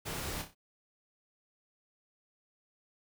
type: noise with echo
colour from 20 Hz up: pink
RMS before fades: -39 dBFS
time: 0.05-0.43 s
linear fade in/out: 20 ms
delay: 30 ms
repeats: 4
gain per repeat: -7 dB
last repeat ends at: 0.55 s
effects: none